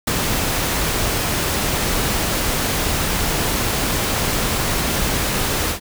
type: noise with ADSR envelope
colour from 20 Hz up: pink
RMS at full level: -17 dBFS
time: 0.07-5.8 s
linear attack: 8 ms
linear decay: 11 ms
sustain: -3 dB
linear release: 100 ms
effects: none